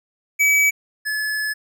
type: tone pair in turn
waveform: square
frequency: 2285 / 1715.6 Hz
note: D7 / A6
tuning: -48 / -44 cents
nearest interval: perfect fourth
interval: 496 cents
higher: first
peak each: -14 / -22 dBFS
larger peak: first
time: 0.39-0.71 / 1.05-1.54 s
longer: second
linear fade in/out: 20 ms
effects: none